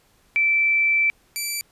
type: tone pair in turn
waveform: sine / 10% pulse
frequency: 2329 / 2329 Hz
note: D7 / D7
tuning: -15 / -15 cents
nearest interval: unison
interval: 0 cents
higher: neither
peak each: -16 dBFS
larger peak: neither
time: 0.36-1.1 / 1.36-1.61 s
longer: first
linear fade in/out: 0 ms
effects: pink hiss -60 dBFS RMS until 1.71 s + resampled to 32000 Hz